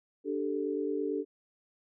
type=chord; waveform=sine; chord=D suspended fourth; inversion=none; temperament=just; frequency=293.7 / 391.6 / 440.5 Hz; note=D4 / G4 / A4; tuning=0 / -2 / +2 cents; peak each=-34 dBFS; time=0.24-1.25 s; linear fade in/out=50 ms; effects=none